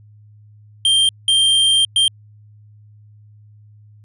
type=tone bursts at uneven times; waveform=square; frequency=3172 Hz; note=G7; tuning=20 cents sharp; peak=-12 dBFS; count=3; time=0.85-1.09 / 1.28-1.85 / 1.96-2.08 s; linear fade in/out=2 ms; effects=added 105 Hz sine -43 dBFS peak until 4.04 s + resampled to 24000 Hz